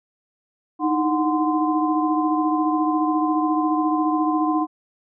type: tone cluster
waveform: sine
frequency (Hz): 308.4 / 322.7 / 735 / 1035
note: D#4 / E4 / F#5 / C6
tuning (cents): -15 / -37 / -12 / -19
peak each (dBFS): -20 / -29 / -25 / -24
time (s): 0.79-4.67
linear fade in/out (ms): 50
effects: none